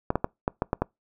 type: clicks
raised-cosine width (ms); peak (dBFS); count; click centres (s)
1; -9; 7; 0.104 / 0.156 / 0.244 / 0.479 / 0.621 / 0.731 / 0.82
effects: noise-tail reverb RT60 0.2 s tail -26 dB re dry